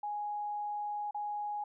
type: tone with dropouts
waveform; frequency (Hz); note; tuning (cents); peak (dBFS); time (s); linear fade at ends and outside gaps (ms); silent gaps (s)
sine; 830.6; G#5; 0; -34; 0.03-1.64; 5; 1.11-1.145
effects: none